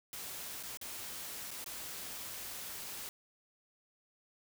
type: noise with dropouts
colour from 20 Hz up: white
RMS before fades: -44 dBFS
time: 0.13-3.09 s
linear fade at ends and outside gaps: 1 ms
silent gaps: 0.628-0.634 / 0.772-0.813 / 1.507-1.513 / 1.643-1.661 s
effects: none